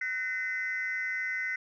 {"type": "tone cluster", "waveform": "sine", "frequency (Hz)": [1506, 1849, 2041], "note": ["F#6", "A#6", "C7"], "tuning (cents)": [30, -15, -44], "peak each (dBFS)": [-35, -37, -31], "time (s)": [0.01, 1.56], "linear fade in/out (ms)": 5, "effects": ["tanh soft clip ceiling -24 dBFS"]}